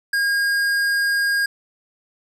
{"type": "tone with tanh clipping", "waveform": "sine", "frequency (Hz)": 1624, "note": "G#6", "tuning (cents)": -39, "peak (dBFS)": -19, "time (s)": [0.13, 1.46], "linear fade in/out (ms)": 5, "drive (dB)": 15, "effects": []}